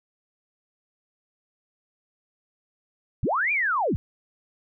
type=linear two-way sweep; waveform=sine; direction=up then down; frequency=51.7 to 2455 to 51.7 Hz; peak=-21 dBFS; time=3.23-3.96 s; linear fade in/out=0 ms; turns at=3.52 s; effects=none